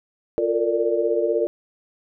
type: chord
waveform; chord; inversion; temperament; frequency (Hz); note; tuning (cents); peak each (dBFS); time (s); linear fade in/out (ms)
sine; Bb major seventh; second; equal with one note detuned; 349.2 / 450 / 466.2 / 587.3; F4 / A4 / Bb4 / D5; 0 / +39 / 0 / 0; -24; 0.38-1.47; 0
effects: none